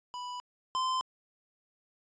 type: tone pair in turn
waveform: square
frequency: 987.8 / 1032.9 Hz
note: B5 / C6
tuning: 0 / -23 cents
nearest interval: minor second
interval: 77 cents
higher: second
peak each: -38 / -29 dBFS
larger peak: second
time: 0.14-0.4 / 0.75-1.01 s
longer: neither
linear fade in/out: 0 ms
effects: resampled to 16000 Hz